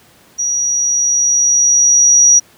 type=tone with level ramp; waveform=sine; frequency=5780 Hz; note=F#8; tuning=41 cents flat; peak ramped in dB=-14 to -4 dBFS; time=0.38-2.4 s; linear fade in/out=20 ms; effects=pink hiss -47 dBFS RMS until 2.57 s + high-pass 100 Hz 12 dB/octave